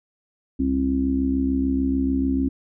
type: harmonic tone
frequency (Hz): 66.8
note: C2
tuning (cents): +36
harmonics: 1 / 3 / 4 / 5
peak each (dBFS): -27 / -30 / -20 / -31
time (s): 0.59-2.49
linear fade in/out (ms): 10
effects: none